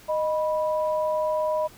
sine tone pair together, 619 / 981.8 Hz, D#5 / B5, -9 / -10 cents, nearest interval minor sixth, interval 799 cents, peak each -23 / -28 dBFS, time 0.08-1.68 s, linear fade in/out 20 ms, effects pink hiss -50 dBFS RMS until 1.77 s

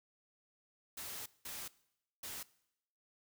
white noise bursts at uneven times, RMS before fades -45 dBFS, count 3, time 0.97-1.26 / 1.45-1.68 / 2.23-2.43 s, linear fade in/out 5 ms, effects noise-tail reverb RT60 0.8 s tail -21 dB re dry

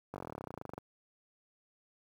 slowing click train, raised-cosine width 1 ms, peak -27 dBFS, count 22, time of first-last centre 0.14-0.779 s, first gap 20 ms, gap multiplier 1.04, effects high-pass 80 Hz 12 dB/octave + 10-bit

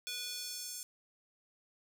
square tone with high-pass filter sweep, 489.4 Hz, B4, 16 cents flat, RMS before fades -42 dBFS, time 0.07-0.83 s, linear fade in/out 0 ms, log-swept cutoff 3100 to 6900 Hz, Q 1.7, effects none

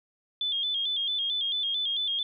sine tone with vibrato, 3372 Hz, G#7, 26 cents sharp, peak -26 dBFS, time 0.41-2.23 s, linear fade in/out 2 ms, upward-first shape square, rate 4.5 Hz, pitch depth 65 cents each way, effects none

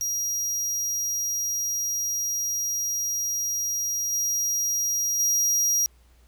40% pulse tone with level steps, 5720 Hz, F8, 41 cents sharp, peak -24 / -22 / -19 dBFS, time 0.01-5.86 s, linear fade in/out 0 ms, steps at 4.12 / 5.19 s, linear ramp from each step 10 ms, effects added 60 Hz sine -54 dBFS peak until 6.27 s + pink hiss -63 dBFS RMS until 6.27 s

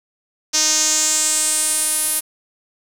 sawtooth tone with band-pass filter sweep, 308.9 Hz, D#4, 12 cents flat, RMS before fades -18 dBFS, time 0.53-2.21 s, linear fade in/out 20 ms, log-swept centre 5900 to 11000 Hz, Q 4.1, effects 7-bit

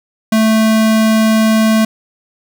square tone, 220 Hz, A3, in tune, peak -9 dBFS, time 0.32-1.85 s, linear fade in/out 5 ms, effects none

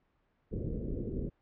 pink low-pass noise, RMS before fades -36 dBFS, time 0.51-1.3 s, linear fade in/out 20 ms, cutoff 480 Hz, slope 48 dB/octave, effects pink hiss -74 dBFS RMS until 1.41 s + low-pass 2000 Hz 12 dB/octave

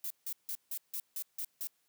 violet noise bursts, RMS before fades -38 dBFS, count 8, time 0.04-1.672 s, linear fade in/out 2 ms, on 64 ms, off 160 ms, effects white hiss -75 dBFS RMS until 1.88 s + high-pass 100 Hz 12 dB/octave

